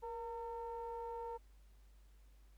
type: ring-modulated tone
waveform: triangle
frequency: 221.2 Hz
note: A3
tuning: 9 cents sharp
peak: -37 dBFS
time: 0.02-1.38 s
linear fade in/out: 20 ms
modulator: 693 Hz
effects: added 50 Hz sine -60 dBFS peak until 2.57 s + pink hiss -75 dBFS RMS until 2.57 s